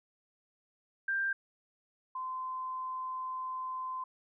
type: tone pair in turn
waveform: sine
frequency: 1584 / 1031.7 Hz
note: G6 / C6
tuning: +18 / -25 cents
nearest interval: perfect fifth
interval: 743 cents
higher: first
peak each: -29 / -35 dBFS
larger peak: first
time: 1.08-1.33 / 2.15-4.04 s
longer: second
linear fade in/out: 5 ms
effects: none